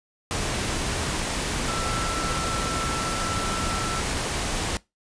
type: tone in noise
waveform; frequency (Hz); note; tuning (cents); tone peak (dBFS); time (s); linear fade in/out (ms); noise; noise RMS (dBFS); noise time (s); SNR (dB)
sine; 1335; E6; +22; -30; 1.68-4; 0; pink; -27; 0.31-4.77; -6
effects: noise-tail reverb RT60 0.2 s tail -21 dB re dry + resampled to 22050 Hz